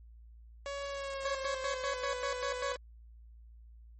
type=tone with pitch glide; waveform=sawtooth; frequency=561 to 499.8 Hz; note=C#5 to B4; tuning=+21 to +21 cents; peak=-33 dBFS; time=0.66-2.76 s; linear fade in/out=0 ms; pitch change=-200 cents; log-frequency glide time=0.88-2.09 s
type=tone with tremolo; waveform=20% pulse; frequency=556 Hz; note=C#5; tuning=5 cents sharp; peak=-28 dBFS; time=1.25-2.77 s; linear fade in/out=5 ms; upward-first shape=square; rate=5.1 Hz; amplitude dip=80%
effects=added 57 Hz sine -51 dBFS peak until 3.99 s + MP3 32 kbps